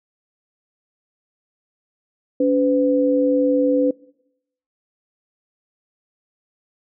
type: tone pair together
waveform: sine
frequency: 283.4 / 505 Hz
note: C#4 / B4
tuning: +38 / +39 cents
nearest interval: minor seventh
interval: 1001 cents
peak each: -17 dBFS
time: 2.4-3.91 s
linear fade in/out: 5 ms
effects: noise-tail reverb RT60 0.8 s tail -23 dB re dry